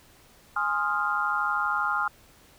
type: chord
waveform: sine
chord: F minor seventh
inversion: first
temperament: equal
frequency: 830.6 / 1046.5 / 1244.5 / 1396.9 Hz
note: Ab5 / C6 / Eb6 / F6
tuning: 0 / 0 / 0 / 0 cents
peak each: -31 / -32 / -29 / -27 dBFS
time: 0.56-2.08 s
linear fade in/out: 5 ms
effects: pink hiss -56 dBFS RMS until 2.58 s